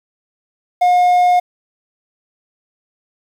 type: tone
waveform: triangle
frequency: 717 Hz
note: F5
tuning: 45 cents sharp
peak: -7 dBFS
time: 0.81-1.4 s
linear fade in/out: 10 ms
effects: 7-bit